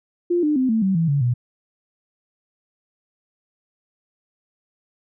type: tone with pitch steps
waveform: sine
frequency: 349.2 / 300.5 / 258.6 / 222.5 / 191.51 / 164.8 / 141.82 / 122.04 Hz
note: F4 / D4 / C4 / A3 / G3 / E3 / C#3 / B2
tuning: 0 / +40 / -20 / +20 / -40 / 0 / +40 / -20 cents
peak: -16 dBFS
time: 0.3-1.34 s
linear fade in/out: 10 ms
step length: 130 ms
effects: none